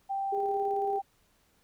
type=tone; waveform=sine; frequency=784 Hz; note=G5; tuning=in tune; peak=-29 dBFS; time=0.09-1.02 s; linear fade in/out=20 ms
type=tone with tremolo; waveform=sine; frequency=404.4 Hz; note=G#4; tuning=46 cents flat; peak=-29 dBFS; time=0.32-0.99 s; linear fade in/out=10 ms; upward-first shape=square; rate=18 Hz; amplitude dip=30%
effects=pink hiss -68 dBFS RMS until 1.63 s